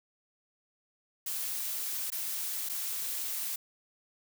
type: noise with dropouts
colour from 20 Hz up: blue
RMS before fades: -35 dBFS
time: 1.26-3.56 s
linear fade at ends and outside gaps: 5 ms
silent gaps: 2.103-2.119 / 2.69-2.695 s
effects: none